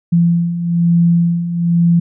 sine beating tone pair, 169.7 / 170.8 Hz, F3 / F3, -49 / -38 cents, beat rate 1.1 Hz, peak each -17 / -11 dBFS, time 0.12-2 s, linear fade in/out 10 ms, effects none

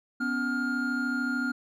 triangle tone cluster, 248.8 / 282.3 / 1411 Hz, B3 / C#4 / F6, +13 / +32 / +17 cents, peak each -28 / -32 / -28 dBFS, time 0.2-1.52 s, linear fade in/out 10 ms, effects none

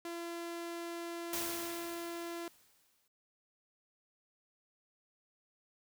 sawtooth tone, 340 Hz, F4, 46 cents flat, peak -36 dBFS, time 0.05-2.48 s, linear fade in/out 2 ms
white noise with exponential decay, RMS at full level -37 dBFS, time 1.33-3.08 s, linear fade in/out 2 ms, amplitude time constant 380 ms
effects none

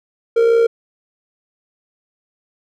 triangle tone with amplitude modulation, 461.8 Hz, A#4, 16 cents flat, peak -6 dBFS, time 0.36-0.67 s, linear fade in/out 10 ms, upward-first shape sine, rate 64.2 Hz, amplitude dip 45%, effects none

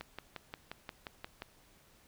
click train, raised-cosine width 0.3 ms, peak -25 dBFS, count 9, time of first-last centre 0.01-1.421 s, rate 5.67 Hz, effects pink hiss -64 dBFS RMS until 2.07 s

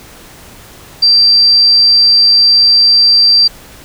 sine tone, 4699 Hz, D8, in tune, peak -4 dBFS, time 1.02-3.48 s, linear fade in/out 10 ms, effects pink hiss -36 dBFS RMS until 3.84 s

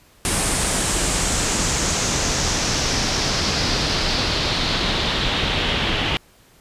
pink noise with low-pass filter sweep, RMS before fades -21 dBFS, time 0.25-6.17 s, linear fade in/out 0 ms, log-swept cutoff 9400 to 3100 Hz, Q 2.9, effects pink hiss -53 dBFS RMS until 6.6 s + resampled to 32000 Hz

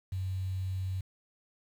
sine tone with quantisation, 93.9 Hz, F#2, 26 cents sharp, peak -31 dBFS, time 0.12-1.01 s, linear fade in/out 5 ms, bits 9, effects none

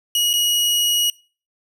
sawtooth tone with dropouts, 2902 Hz, F#7, 34 cents flat, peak -13 dBFS, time 0.15-1.1 s, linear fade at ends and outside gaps 2 ms, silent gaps 0.332-0.337 s, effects noise-tail reverb RT60 0.4 s tail -25 dB re dry

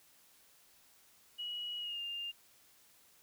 sine tone with pitch glide, 2912 to 2805 Hz, F#7 to F7, -28 to +7 cents, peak -38 dBFS, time 1.38-2.32 s, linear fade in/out 20 ms, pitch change -65 cents, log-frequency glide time 1.79-2.01 s, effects white hiss -65 dBFS RMS until 3.22 s

